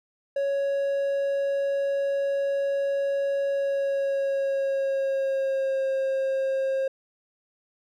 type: tone with pitch glide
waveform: triangle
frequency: 556 to 535.2 Hz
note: C#5 to C5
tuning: +5 to +39 cents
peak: -21 dBFS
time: 0.36-6.88 s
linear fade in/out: 5 ms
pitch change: -66 cents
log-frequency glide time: 3.5-5.87 s
effects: none